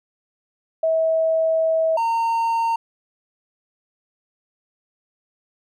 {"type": "tone pair in turn", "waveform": ["sine", "triangle"], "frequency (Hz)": [646, 916.8], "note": ["E5", "A#5"], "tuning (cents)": [-35, -29], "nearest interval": "tritone", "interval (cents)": 606, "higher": "second", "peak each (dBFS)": -16, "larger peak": "neither", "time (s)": [[0.83, 1.97], [1.97, 2.76]], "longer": "first", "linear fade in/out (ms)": 5, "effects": []}